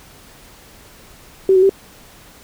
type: tone with pitch steps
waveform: sine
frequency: 382.7 / 372.8 / 388.9 Hz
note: G4 / F#4 / G4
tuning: -42 / +13 / -14 cents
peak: -8 dBFS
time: 1.49-1.694 s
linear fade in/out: 2 ms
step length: 68 ms
effects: pink hiss -44 dBFS RMS until 2.43 s